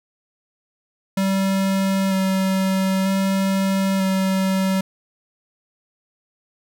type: tone with vibrato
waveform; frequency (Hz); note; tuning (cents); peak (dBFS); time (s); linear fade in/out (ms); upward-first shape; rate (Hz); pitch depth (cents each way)
square; 192; G3; -36; -18; 1.17-4.81; 5; square; 0.53; 12
effects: none